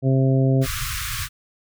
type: harmonic tone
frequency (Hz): 133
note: C3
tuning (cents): +29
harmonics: 1 / 2 / 3 / 4 / 5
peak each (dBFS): -16 / -22 / -26 / -28 / -30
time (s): 0.02-0.67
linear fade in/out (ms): 50
type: band-stop noise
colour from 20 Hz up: pink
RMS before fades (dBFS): -27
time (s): 0.61-1.29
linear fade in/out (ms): 50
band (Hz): 140 to 1100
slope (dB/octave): 96
effects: none